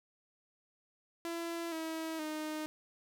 sawtooth tone with pitch steps, 336.6 / 322.1 / 308.3 Hz, E4 / E4 / D#4, +36 / -40 / -16 cents, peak -33 dBFS, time 1.25-2.66 s, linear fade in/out 0 ms, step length 470 ms, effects none

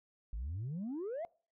sine exponential sweep, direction up, 48.48 to 709 Hz, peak -35 dBFS, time 0.33-1.25 s, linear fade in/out 0 ms, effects noise-tail reverb RT60 0.4 s tail -25 dB re dry + tanh soft clip ceiling -35 dBFS

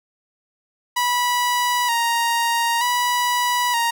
sawtooth tone with vibrato, 956 Hz, A#5, 43 cents sharp, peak -14 dBFS, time 0.96-3.91 s, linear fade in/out 10 ms, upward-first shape square, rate 0.54 Hz, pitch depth 41 cents each way, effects none

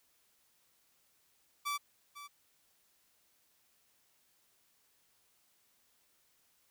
sawtooth tone with echo, 1158 Hz, D6, 25 cents flat, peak -30 dBFS, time 1.65-1.78 s, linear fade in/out 20 ms, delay 500 ms, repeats 1, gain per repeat -13 dB, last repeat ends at 2.28 s, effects white hiss -72 dBFS RMS until 6.7 s

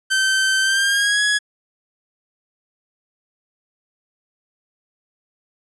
sawtooth tone with pitch glide, 1547 to 1677.3 Hz, G6 to G#6, -23 to +17 cents, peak -12 dBFS, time 0.1-1.39 s, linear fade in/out 20 ms, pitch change +140 cents, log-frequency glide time 0.61-1.22 s, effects resampled to 24000 Hz

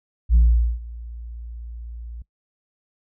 sine tone with ADSR envelope, 58 Hz, A#1, 8 cents flat, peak -8 dBFS, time 0.29-2.22 s, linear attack 59 ms, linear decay 440 ms, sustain -24 dB, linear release 3 ms, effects noise-tail reverb RT60 0.1 s tail -20 dB re dry + tanh soft clip ceiling -9 dBFS

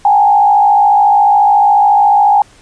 sine tone with frequency modulation, 820 Hz, G#5, 22 cents flat, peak -5 dBFS, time 0.05-2.42 s, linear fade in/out 2 ms, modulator 54.1 Hz, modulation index 0.79, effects pink hiss -44 dBFS RMS until 2.61 s + resampled to 22050 Hz

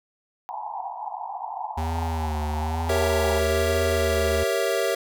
white band-pass noise, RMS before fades -33 dBFS, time 0.49-3.39 s, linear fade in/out 0 ms, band 720 to 960 Hz, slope 96 dB/octave
square tone with vibrato, 78.8 Hz, D#2, 23 cents sharp, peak -26 dBFS, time 1.77-4.44 s, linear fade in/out 10 ms, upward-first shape sine, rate 1.1 Hz, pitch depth 73 cents each way
square chord, G diminished seventh, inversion none, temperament equal, 392 / 466.2 / 554.4 / 659.3 Hz, G4 / Bb4 / Db5 / Fb5, 0 / 0 / 0 / 0 cents, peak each -28 dBFS, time 2.89-4.95 s, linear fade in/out 5 ms
effects none

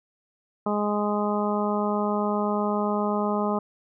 harmonic tone, 207.7 Hz, G#3, in tune, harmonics 1 / 2 / 3 / 4 / 5 / 6, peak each -26 / -29 / -30 / -31 / -32 / -33 dBFS, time 0.66-3.59 s, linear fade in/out 5 ms, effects none

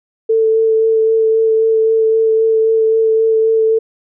sine tone with vibrato, 444.6 Hz, A4, 18 cents sharp, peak -9 dBFS, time 0.29-3.79 s, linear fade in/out 10 ms, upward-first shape sine, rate 3.8 Hz, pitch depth 12 cents each way, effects none

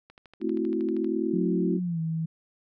click train, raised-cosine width 0.3 ms, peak -33 dBFS, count 13, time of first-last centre 0.1-1.045 s, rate 12.7 Hz
sine chord, F# half-diminished seventh, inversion first, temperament equal, 220 / 261.6 / 329.6 / 370 Hz, A3 / C4 / E4 / F#4, 0 / 0 / 0 / 0 cents, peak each -31 / -32 / -28 / -30 dBFS, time 0.4-1.8 s, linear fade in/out 50 ms
sine tone with pitch glide, 181.7 to 161.88 Hz, F#3 to E3, -31 to -31 cents, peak -26 dBFS, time 1.33-2.26 s, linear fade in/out 10 ms, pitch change -200 cents, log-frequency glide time 1.81-2 s
effects none

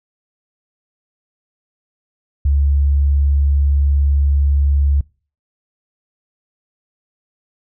sine tone, 70.6 Hz, C#2, 32 cents sharp, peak -11 dBFS, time 2.45-5.01 s, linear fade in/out 5 ms, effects noise-tail reverb RT60 0.4 s tail -25 dB re dry

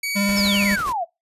sawtooth tone, 2262 Hz, C#7, 34 cents sharp, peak -20 dBFS, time 0.03-0.76 s, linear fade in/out 5 ms
square tone with vibrato, 200.7 Hz, G3, 41 cents sharp, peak -20 dBFS, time 0.15-0.76 s, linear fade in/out 20 ms, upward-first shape sine, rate 18 Hz, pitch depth 18 cents each way
pink noise with tremolo, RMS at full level -32 dBFS, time 0.28-0.93 s, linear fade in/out 10 ms, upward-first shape sine, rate 12 Hz, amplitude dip 55%
sine exponential sweep, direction down, 5580 to 642 Hz, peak -21 dBFS, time 0.36-1.05 s, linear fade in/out 20 ms
effects noise-tail reverb RT60 0.2 s tail -23 dB re dry + resampled to 32000 Hz

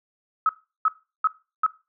sine tone bursts, 1284 Hz, E6, 46 cents flat, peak -16 dBFS, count 4, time 0.46-1.664 s, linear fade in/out 2 ms, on 31 ms, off 360 ms, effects noise-tail reverb RT60 0.3 s tail -18 dB re dry

